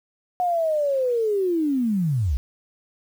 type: linear sweep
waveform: sine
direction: down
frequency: 730 to 56.4 Hz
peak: -19 dBFS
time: 0.4-2.37 s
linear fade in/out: 0 ms
effects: 8-bit